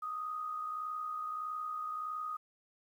sine tone with amplitude modulation, 1244.5 Hz, D#6, in tune, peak -34 dBFS, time 0.02-2.37 s, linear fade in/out 10 ms, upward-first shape sine, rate 61.6 Hz, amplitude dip 45%, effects 11-bit

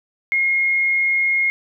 sine tone pair in turn, 2148 / 2148 Hz, C7 / C7, +45 / +45 cents, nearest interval unison, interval 0 cents, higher neither, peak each -15 dBFS, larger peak neither, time 0.32-1.07 / 1.07-1.5 s, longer first, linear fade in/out 0 ms, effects none

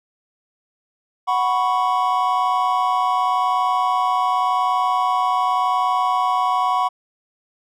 triangle chord, F# suspended fourth, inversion none, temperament equal, 740 / 987.8 / 1108.7 Hz, F#5 / B5 / C#6, 0 / 0 / 0 cents, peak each -19 dBFS, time 1.27-6.89 s, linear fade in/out 20 ms, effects none

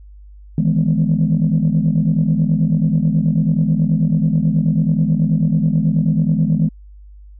sine chord, E major seventh, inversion third, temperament equal, 155.56 / 164.81 / 207.7 / 246.9 Hz, D#3 / E3 / G#3 / B3, 0 / 0 / 0 / 0 cents, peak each -16 / -16 / -18 / -22 dBFS, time 0.58-6.69 s, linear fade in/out 2 ms, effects tanh soft clip ceiling -6 dBFS + added 50 Hz sine -37 dBFS peak until 7.39 s

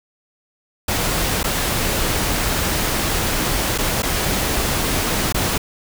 pink noise with dropouts, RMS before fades -20 dBFS, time 0.88-5.58 s, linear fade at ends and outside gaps 5 ms, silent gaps 1.431-1.441 / 3.779-3.784 / 4.022-4.03 / 5.325-5.344 s, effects none

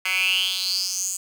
10% pulse tone with high-pass filter sweep, 186.9 Hz, F#3, 18 cents sharp, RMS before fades -24 dBFS, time 0.05-1.17 s, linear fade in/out 5 ms, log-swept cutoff 2000 to 7600 Hz, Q 7.4, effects none

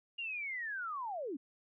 sine linear sweep, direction down, 2838 to 244.6 Hz, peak -37 dBFS, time 0.18-1.37 s, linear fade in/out 10 ms, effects none

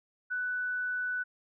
sine tone, 1490 Hz, F#6, 12 cents sharp, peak -30 dBFS, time 0.3-1.24 s, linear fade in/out 20 ms, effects none

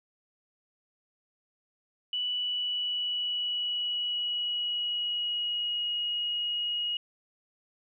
sine tone with pitch glide, 2960 to 2889 Hz, F#7 to F#7, 0 to -42 cents, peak -28 dBFS, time 2.13-6.97 s, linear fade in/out 2 ms, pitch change -42 cents, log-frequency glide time 2.31-5.91 s, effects none

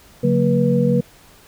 sine tone cluster, 141.5 / 183.2 / 229.8 / 486.1 Hz, C#3 / F#3 / A#3 / B4, +36 / -17 / -25 / -28 cents, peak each -19 dBFS, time 0.23-1.01 s, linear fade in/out 10 ms, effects pink hiss -48 dBFS RMS until 1.47 s

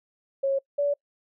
sine tone pair in turn, 546 / 574.2 Hz, C#5 / D5, -26 / -39 cents, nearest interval minor second, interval 87 cents, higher second, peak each -21 dBFS, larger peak neither, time 0.43-0.59 / 0.78-0.94 s, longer neither, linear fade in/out 10 ms, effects noise-tail reverb RT60 0.1 s tail -25 dB re dry

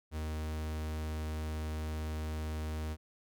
45% pulse tone, 77.78 Hz, D#2, in tune, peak -35 dBFS, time 0.11-2.97 s, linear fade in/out 50 ms, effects none

